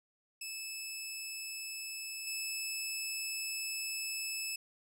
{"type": "tone with level steps", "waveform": "15% pulse", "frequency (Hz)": 2613, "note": "E7", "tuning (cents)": -16, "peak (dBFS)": [-33, -29], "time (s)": [0.41, 4.56], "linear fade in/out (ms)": 5, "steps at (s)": 2.27, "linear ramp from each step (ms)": 2, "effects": []}